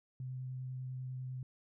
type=tone with vibrato; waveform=sine; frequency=128.6 Hz; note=C3; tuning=30 cents flat; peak=-39 dBFS; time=0.2-1.43 s; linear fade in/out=2 ms; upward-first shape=sine; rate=10 Hz; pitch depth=10 cents each way; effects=none